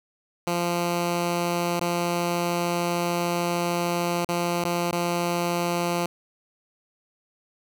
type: tone with dropouts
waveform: 10% pulse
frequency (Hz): 173.3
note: F3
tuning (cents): -13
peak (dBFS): -15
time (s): 0.47-6.06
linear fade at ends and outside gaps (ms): 2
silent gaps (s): 1.796-1.811 / 4.247-4.289 / 4.639-4.649 / 4.912-4.926
effects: none